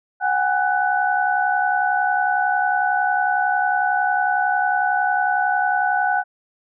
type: tone cluster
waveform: sine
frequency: 739 / 810 / 1493 Hz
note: F#5 / G#5 / F#6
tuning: -2 / -43 / +15 cents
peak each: -21 dBFS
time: 0.2-6.24 s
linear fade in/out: 50 ms
effects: none